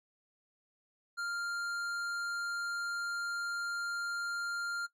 sine tone with hard clipping, 1396.9 Hz, F6, in tune, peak -36 dBFS, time 1.17-4.87 s, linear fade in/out 20 ms, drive 11 dB, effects noise-tail reverb RT60 0.1 s tail -17 dB re dry

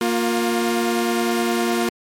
sawtooth tone pair together, 233.1 / 354.5 Hz, A#3 / F4, 0 / +26 cents, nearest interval perfect fifth, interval 726 cents, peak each -17 dBFS, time 0.01-1.89 s, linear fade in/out 2 ms, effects MP3 64 kbps

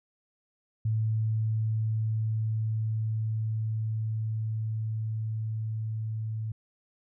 sine tone with level ramp, 110 Hz, A2, in tune, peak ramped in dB -24 to -30 dBFS, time 0.85-6.52 s, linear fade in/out 5 ms, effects none

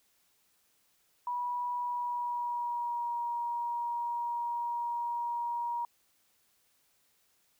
sine tone with pitch glide, 974 to 949 Hz, B5 to A#5, -24 to +31 cents, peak -31 dBFS, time 1.27-5.85 s, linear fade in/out 2 ms, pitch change -45 cents, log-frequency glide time 1.74-3.15 s, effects white hiss -71 dBFS RMS until 7.59 s

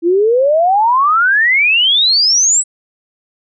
sine exponential sweep, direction up, 327 to 8040 Hz, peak -8 dBFS, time 0.02-2.64 s, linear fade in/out 50 ms, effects none

